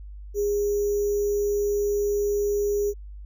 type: tone with sample-and-hold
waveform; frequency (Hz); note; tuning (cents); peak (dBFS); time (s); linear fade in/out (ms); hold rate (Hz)
sine; 410; G#4; -22; -21; 0.34-2.94; 50; 6300
effects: added 50 Hz sine -37 dBFS peak until 3.25 s